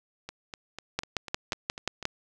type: two click trains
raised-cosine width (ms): 0.2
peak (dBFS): -10 / -21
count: 7 / 8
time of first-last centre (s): 0.99-2.054 / 0.29-2.027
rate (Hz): 5.64 / 4.03
effects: none